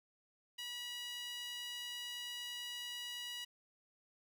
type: tone with high-pass filter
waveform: sawtooth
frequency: 969 Hz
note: B5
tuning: 33 cents flat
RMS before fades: -45 dBFS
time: 0.58-3.45 s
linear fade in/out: 10 ms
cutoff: 2700 Hz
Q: 3.2
effects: none